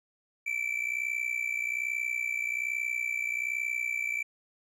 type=tone with amplitude modulation; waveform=triangle; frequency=2327 Hz; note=D7; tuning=17 cents flat; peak=-24 dBFS; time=0.46-4.23 s; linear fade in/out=10 ms; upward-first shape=sine; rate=61.2 Hz; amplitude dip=80%; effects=none